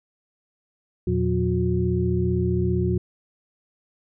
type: tone cluster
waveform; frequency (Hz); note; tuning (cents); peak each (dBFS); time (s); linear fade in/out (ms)
sine; 82.9 / 118.2 / 180.7 / 361.4; E2 / A#2 / F#3 / F#4; +10 / +24 / -41 / -41; -25; 1.07-2.98; 5
effects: none